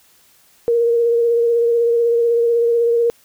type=tone with vibrato; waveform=sine; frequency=468.4 Hz; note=A#4; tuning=8 cents sharp; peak=-12 dBFS; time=0.68-3.1 s; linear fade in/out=0 ms; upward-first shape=sine; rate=16 Hz; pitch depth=21 cents each way; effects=white hiss -53 dBFS RMS until 3.24 s

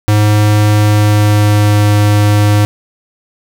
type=tone with pitch glide; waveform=square; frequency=105.2 to 103.99 Hz; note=G#2 to G#2; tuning=+23 to +3 cents; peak=-7 dBFS; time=0.08-2.65 s; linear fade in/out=0 ms; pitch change=-20 cents; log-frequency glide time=0.74-1.87 s; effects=none

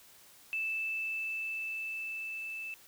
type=tone with level ramp; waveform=sine; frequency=2637 Hz; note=E7; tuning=in tune; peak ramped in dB=-31 to -38 dBFS; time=0.53-2.74 s; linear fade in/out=0 ms; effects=white hiss -58 dBFS RMS until 2.87 s

